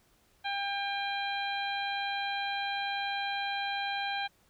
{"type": "harmonic tone", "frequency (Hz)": 799, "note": "G5", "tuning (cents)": 33, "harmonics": [1, 2, 3, 4, 5], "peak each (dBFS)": [-34, -37, -39, -40, -41], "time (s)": [0.44, 4.28], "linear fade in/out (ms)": 20, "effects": ["pink hiss -67 dBFS RMS until 4.49 s"]}